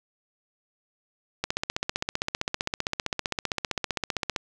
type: click train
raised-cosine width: 0.2 ms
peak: -9 dBFS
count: 46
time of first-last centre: 1.44-4.362 s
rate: 15.4 Hz
effects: none